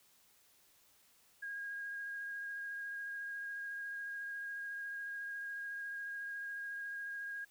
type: tone with vibrato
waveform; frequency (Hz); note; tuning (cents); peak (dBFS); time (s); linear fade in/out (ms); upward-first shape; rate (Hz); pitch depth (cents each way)
sine; 1631; G#6; -32; -40; 1.42-7.45; 10; sine; 14; 13
effects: white hiss -68 dBFS RMS until 7.5 s